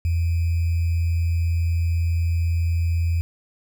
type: tone with sample-and-hold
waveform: sine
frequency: 84 Hz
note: E2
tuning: 33 cents sharp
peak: -18 dBFS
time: 0.05-3.21 s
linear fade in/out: 0 ms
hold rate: 2450 Hz
effects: none